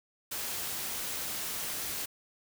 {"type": "noise", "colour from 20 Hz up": "white", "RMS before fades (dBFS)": -36, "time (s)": [0.31, 2.06], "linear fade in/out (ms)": 10, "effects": []}